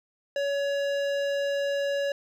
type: tone with hard clipping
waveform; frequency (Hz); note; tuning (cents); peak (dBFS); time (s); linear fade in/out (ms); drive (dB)
sine; 563; C#5; +27; -27; 0.36-2.12; 2; 15
effects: none

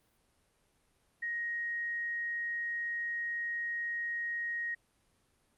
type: tone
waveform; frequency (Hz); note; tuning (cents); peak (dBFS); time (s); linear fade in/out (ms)
sine; 1878; A#6; +12; -33; 1.22-4.75; 10
effects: pink hiss -72 dBFS RMS until 5.57 s + Opus 32 kbps

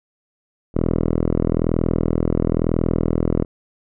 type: tone with low-pass filter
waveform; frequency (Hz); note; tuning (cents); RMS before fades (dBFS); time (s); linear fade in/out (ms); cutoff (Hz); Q
5% pulse; 41; E1; -9; -19; 0.74-3.45; 20; 590; 0.64
effects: none

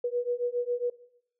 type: beating tone pair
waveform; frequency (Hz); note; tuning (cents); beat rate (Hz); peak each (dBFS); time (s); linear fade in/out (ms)
sine; 482.3 / 489.6; B4 / B4; -41 / -15; 7.3; -30; 0.04-0.9; 5
effects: noise-tail reverb RT60 0.7 s tail -19 dB re dry

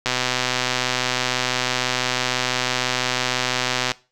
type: click train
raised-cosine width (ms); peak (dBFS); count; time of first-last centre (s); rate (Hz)
0.2; -3; 487; 0.06-3.917; 126
effects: noise-tail reverb RT60 0.3 s tail -19 dB re dry

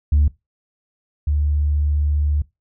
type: tone pair in turn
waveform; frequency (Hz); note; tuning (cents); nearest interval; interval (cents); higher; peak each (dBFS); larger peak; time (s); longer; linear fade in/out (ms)
sine; 73.42 / 73.76; D2 / D2; 0 / +8; unison; 8; second; -10 / -15; first; 0.12-0.28 / 1.27-2.42; second; 5
effects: noise-tail reverb RT60 0.2 s tail -21 dB re dry + tanh soft clip ceiling -9 dBFS

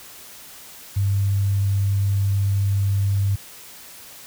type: tone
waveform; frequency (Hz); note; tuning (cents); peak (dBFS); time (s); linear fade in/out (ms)
sine; 99.1; G2; +19; -17; 0.96-3.36; 10
effects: white hiss -42 dBFS RMS until 4.26 s

